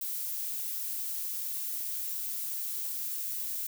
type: noise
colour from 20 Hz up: violet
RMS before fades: -35 dBFS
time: 0.01-3.67 s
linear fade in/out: 5 ms
effects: none